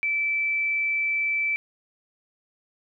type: tone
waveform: sine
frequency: 2321 Hz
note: D7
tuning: 21 cents flat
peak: -22 dBFS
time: 0.03-1.56 s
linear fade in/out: 0 ms
effects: none

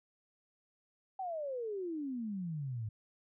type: exponential sweep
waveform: sine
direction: down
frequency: 781 to 103.83 Hz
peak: -36 dBFS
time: 1.19-2.89 s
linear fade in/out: 5 ms
effects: none

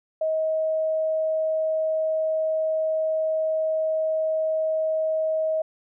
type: tone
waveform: sine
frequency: 633 Hz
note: D#5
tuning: 30 cents sharp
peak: -21 dBFS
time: 0.21-5.62 s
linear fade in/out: 5 ms
effects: none

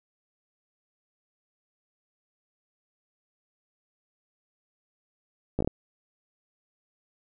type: slowing click train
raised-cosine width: 2 ms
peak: -13 dBFS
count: 5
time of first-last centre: 5.59-5.675 s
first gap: 15 ms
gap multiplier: 1.24
effects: none

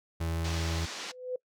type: tone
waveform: 35% pulse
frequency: 82.41 Hz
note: E2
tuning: in tune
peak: -28 dBFS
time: 0.2-0.86 s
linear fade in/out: 10 ms
type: band-pass noise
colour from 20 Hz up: white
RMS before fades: -40 dBFS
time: 0.44-1.12 s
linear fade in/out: 10 ms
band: 200 to 6000 Hz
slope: 24 dB/octave
type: tone with exponential growth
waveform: sine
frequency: 504 Hz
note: B4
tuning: 35 cents sharp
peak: -28 dBFS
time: 0.93-1.36 s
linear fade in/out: 5 ms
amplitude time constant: 92 ms
effects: noise-tail reverb RT60 0.1 s tail -23 dB re dry

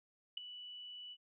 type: tone with ADSR envelope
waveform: sine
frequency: 2961 Hz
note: F#7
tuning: 1 cent sharp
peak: -33 dBFS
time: 0.37-1.17 s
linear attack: 6 ms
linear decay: 4 ms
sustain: -14 dB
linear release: 50 ms
effects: none

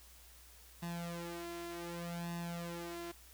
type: tone with flanger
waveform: sawtooth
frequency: 171.3 Hz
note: F3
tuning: 33 cents flat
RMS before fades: -43 dBFS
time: 0.82-3.12 s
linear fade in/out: 10 ms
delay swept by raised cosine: 1.1 to 3 ms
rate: 0.66 Hz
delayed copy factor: +0.85
effects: added 60 Hz sine -60 dBFS peak until 3.33 s + white hiss -60 dBFS RMS until 3.33 s

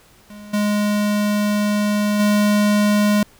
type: tone with level steps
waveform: square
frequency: 207.7 Hz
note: G#3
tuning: in tune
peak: -36 / -17 / -14 dBFS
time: 0.3-3.23 s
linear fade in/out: 2 ms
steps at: 0.53 / 2.19 s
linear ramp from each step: 10 ms
effects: pink hiss -51 dBFS RMS until 3.39 s

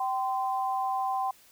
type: tone pair together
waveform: sine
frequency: 774 / 1033.2 Hz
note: G5 / C6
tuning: -22 / -22 cents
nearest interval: perfect fourth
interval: 500 cents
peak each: -28 / -31 dBFS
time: 0-1.31 s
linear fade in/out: 5 ms
effects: white hiss -58 dBFS RMS until 1.51 s

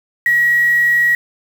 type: tone with quantisation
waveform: sine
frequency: 1911 Hz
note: A#6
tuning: 43 cents sharp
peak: -10 dBFS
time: 0.26-1.15 s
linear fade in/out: 2 ms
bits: 5
effects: none

